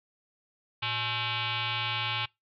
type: tone with frequency modulation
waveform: sine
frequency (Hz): 113.5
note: A#2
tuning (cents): -46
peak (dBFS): -28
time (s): 0.82-2.26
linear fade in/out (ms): 10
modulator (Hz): 482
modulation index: 7.2
effects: noise-tail reverb RT60 0.2 s tail -25 dB re dry